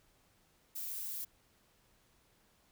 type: noise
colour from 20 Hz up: violet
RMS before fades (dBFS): -41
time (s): 0.75-1.25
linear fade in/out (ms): 10
effects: pink hiss -70 dBFS RMS until 2.71 s